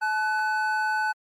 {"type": "tone pair together", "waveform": "triangle", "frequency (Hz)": [862, 1498], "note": ["A5", "F#6"], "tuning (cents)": [-36, 21], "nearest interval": "minor seventh", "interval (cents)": 957, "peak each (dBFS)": -24, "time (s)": [0.01, 1.13], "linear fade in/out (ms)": 20, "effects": ["Opus 32 kbps"]}